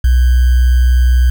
sine tone with sample-and-hold, 62 Hz, B1, 7 cents sharp, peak -6 dBFS, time 0.04-1.3 s, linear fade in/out 5 ms, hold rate 1575 Hz, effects none

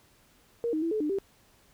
sine tone with pitch steps, 469.1 / 312.4 / 331.6 / 431.3 / 300.5 / 392.2 Hz, A#4 / D#4 / E4 / A4 / D4 / G4, +11 / +7 / +10 / -35 / +40 / +1 cents, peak -26 dBFS, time 0.64-1.186 s, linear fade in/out 0 ms, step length 91 ms, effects pink hiss -62 dBFS RMS until 1.73 s

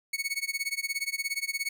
sawtooth tone with tremolo, 2217 Hz, C#7, in tune, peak -23 dBFS, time 0.13-1.69 s, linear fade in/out 5 ms, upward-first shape sine, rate 17 Hz, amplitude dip 95%, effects none

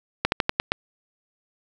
slowing click train, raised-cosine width 0.3 ms, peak -3 dBFS, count 6, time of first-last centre 0.25-0.719 s, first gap 71 ms, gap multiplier 1.14, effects 7-bit

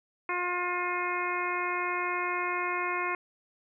harmonic tone, 355.9 Hz, F4, 33 cents sharp, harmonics 1 / 2 / 3 / 4 / 5 / 6 / 7, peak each -36 / -39 / -32 / -38 / -39 / -35 / -38 dBFS, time 0.29-3.15 s, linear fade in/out 2 ms, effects none

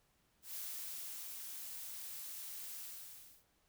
blue noise with ADSR envelope, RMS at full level -44 dBFS, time 0.42-3.45 s, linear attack 130 ms, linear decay 750 ms, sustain -3 dB, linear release 670 ms, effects pink hiss -75 dBFS RMS until 3.68 s

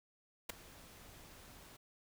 pink noise with ADSR envelope, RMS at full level -36 dBFS, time 0.49-1.77 s, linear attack 8 ms, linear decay 8 ms, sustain -21 dB, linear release 11 ms, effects none

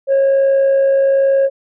sine tone with amplitude modulation, 545 Hz, C#5, 29 cents flat, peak -6 dBFS, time 0.07-1.5 s, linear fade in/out 50 ms, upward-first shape sine, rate 61.1 Hz, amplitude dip 30%, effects tanh soft clip ceiling -8 dBFS

